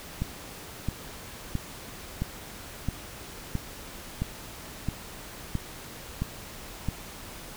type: click train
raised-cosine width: 5 ms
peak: -15 dBFS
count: 11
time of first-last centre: 0.22-6.887 s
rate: 1.5 Hz
effects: pink hiss -43 dBFS RMS until 7.56 s